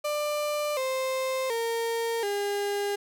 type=tone with pitch steps; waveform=35% pulse; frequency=594 / 523.1 / 460.7 / 405.7 Hz; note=D5 / C5 / A#4 / G#4; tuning=+20 / -1 / -20 / -41 cents; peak=-25 dBFS; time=0.04-2.96 s; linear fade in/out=10 ms; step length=730 ms; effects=none